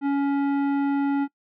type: tone with tanh clipping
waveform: sine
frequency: 280.3 Hz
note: C#4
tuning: 19 cents sharp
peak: -22 dBFS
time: 0.01-1.28 s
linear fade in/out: 50 ms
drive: 13 dB
effects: noise-tail reverb RT60 0.1 s tail -22 dB re dry